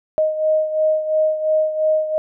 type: beating tone pair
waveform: sine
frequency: 622.3 / 625.2 Hz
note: D#5 / D#5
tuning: 0 / +8 cents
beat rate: 2.9 Hz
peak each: -16 / -22 dBFS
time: 0.18-2.18 s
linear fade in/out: 0 ms
effects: none